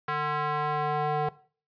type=tone with band-pass filter sweep; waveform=square; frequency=149.8 Hz; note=D3; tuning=35 cents sharp; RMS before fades=-28 dBFS; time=0.08-1.29 s; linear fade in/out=5 ms; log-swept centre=1300 to 690 Hz; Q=1.9; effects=noise-tail reverb RT60 0.4 s tail -17 dB re dry + resampled to 11025 Hz